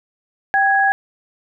sine tone pair together, 784.6 / 1661.2 Hz, G5 / G#6, +1 / 0 cents, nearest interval octave + minor second, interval 1299 cents, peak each -15 dBFS, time 0.54-0.92 s, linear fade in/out 0 ms, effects none

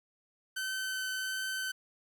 sawtooth tone with vibrato, 1529 Hz, G6, 44 cents flat, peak -30 dBFS, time 0.56-1.72 s, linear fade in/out 10 ms, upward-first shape triangle, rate 1.4 Hz, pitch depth 8 cents each way, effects 11-bit

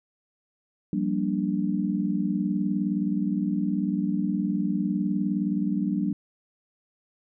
sine chord, G minor seventh, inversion third, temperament just, 176.4 / 196 / 235.2 / 294 Hz, F3 / G3 / Bb3 / D4, +18 / 0 / +16 / +2 cents, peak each -31 / -26 / -31 / -29 dBFS, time 0.93-6.13 s, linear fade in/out 2 ms, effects none

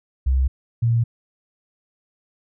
sine tone pair in turn, 65.41 / 116.55 Hz, C2 / A#2, 0 / 0 cents, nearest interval minor seventh, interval 1000 cents, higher second, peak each -15 dBFS, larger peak neither, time 0.26-0.48 / 0.82-1.04 s, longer neither, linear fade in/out 10 ms, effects none

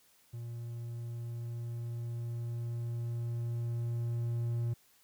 triangle tone with level ramp, 117.8 Hz, A#2, 19 cents sharp, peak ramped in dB -37 to -28 dBFS, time 0.33-4.74 s, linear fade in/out 10 ms, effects white hiss -66 dBFS RMS until 5.03 s

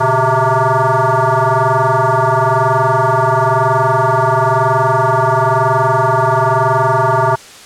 sine tone with frequency modulation, 120 Hz, B2, 49 cents flat, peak -9 dBFS, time 0-7.36 s, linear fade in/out 10 ms, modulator 261 Hz, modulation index 4.5, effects white hiss -36 dBFS RMS until 7.65 s + low-pass 8000 Hz 12 dB/octave

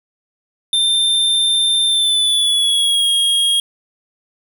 square tone with pitch glide, 3585 to 3269 Hz, A7 to G#7, +32 to -28 cents, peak -13 dBFS, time 0.73-3.6 s, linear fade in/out 2 ms, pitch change -160 cents, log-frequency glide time 1.86-3.09 s, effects none

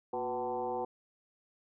sine tone with frequency modulation, 626 Hz, D#5, 10 cents sharp, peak -32 dBFS, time 0.13-0.85 s, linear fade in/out 5 ms, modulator 131 Hz, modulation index 2.3, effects none

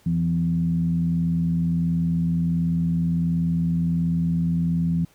sine tone with frequency modulation, 168.4 Hz, E3, 37 cents sharp, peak -19 dBFS, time 0.06-5.05 s, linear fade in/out 5 ms, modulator 81.4 Hz, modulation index 0.5, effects pink hiss -58 dBFS RMS until 5.14 s

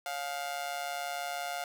sawtooth tone with amplitude modulation, 705 Hz, F5, 16 cents sharp, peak -27 dBFS, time 0.06-1.64 s, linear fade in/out 2 ms, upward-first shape sine, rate 146 Hz, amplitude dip 75%, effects none

